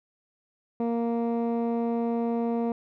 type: tone with low-pass filter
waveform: 15% pulse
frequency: 233.1 Hz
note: A#3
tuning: in tune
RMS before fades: -27 dBFS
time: 0.8-2.72 s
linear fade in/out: 2 ms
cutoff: 610 Hz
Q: 0.52
effects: none